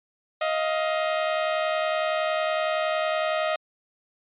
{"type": "tone pair together", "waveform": "sawtooth", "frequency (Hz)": [627.7, 698.5], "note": ["D#5", "F5"], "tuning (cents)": [15, 0], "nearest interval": "major second", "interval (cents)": 185, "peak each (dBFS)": [-20, -26], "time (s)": [0.41, 3.56], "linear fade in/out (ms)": 5, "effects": ["resampled to 8000 Hz"]}